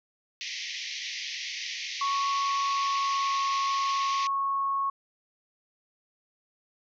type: band-pass noise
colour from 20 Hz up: pink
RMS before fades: -36 dBFS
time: 0.41-4.27 s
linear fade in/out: 0 ms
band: 1900 to 6200 Hz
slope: 96 dB/octave
type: tone with pitch glide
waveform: sine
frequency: 1108.7 to 1099.8 Hz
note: C#6 to C#6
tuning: 0 to -14 cents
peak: -25 dBFS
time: 2.01-4.9 s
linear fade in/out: 5 ms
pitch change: -14 cents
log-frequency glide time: 2.65-3.44 s
effects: none